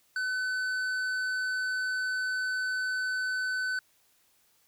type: tone with tanh clipping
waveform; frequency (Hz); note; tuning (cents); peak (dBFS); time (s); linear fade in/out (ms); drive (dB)
sine; 1511; F#6; +36; -30; 0.16-3.79; 2; 10
effects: white hiss -67 dBFS RMS until 4.67 s